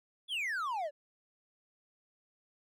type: exponential sweep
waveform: triangle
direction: down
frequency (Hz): 3520 to 555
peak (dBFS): -31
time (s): 0.28-0.91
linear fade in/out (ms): 50
effects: none